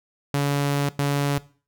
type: tone bursts at uneven times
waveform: sawtooth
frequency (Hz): 142.3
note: C#3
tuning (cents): +46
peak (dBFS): -16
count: 2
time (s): 0.34-0.89 / 0.99-1.38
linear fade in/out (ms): 0
effects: noise-tail reverb RT60 0.4 s tail -19 dB re dry